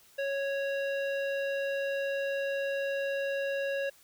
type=tone with low-pass filter; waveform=square; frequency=553 Hz; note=C#5; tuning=4 cents flat; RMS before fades=-32 dBFS; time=0.18-3.9 s; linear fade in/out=10 ms; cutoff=2700 Hz; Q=1.5; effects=white hiss -60 dBFS RMS until 4.03 s